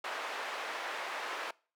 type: band-pass noise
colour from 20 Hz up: white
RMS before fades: -39 dBFS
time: 0.04-1.51 s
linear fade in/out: 5 ms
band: 490 to 1800 Hz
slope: 12 dB/octave
effects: noise-tail reverb RT60 0.4 s tail -24 dB re dry + high-pass 300 Hz 12 dB/octave